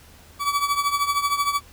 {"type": "tone with tremolo", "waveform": "40% pulse", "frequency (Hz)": 1145, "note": "D6", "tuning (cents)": -44, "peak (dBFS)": -16, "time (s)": [0.39, 1.61], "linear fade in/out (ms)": 50, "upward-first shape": "triangle", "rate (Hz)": 13, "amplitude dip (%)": 80, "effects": ["added 78 Hz sine -51 dBFS peak until 1.72 s", "pink hiss -50 dBFS RMS until 1.72 s"]}